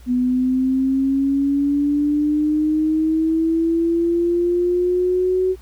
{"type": "linear sweep", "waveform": "sine", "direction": "up", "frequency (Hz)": [246.9, 374.3], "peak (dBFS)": -15, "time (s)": [0.06, 5.56], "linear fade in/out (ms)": 50, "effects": ["added 60 Hz sine -40 dBFS peak until 5.61 s", "pink hiss -52 dBFS RMS until 5.61 s"]}